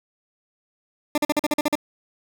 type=tone bursts; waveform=20% pulse; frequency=297.9 Hz; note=D4; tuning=25 cents sharp; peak=-13 dBFS; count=9; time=1.15-1.754 s; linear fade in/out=2 ms; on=28 ms; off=44 ms; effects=none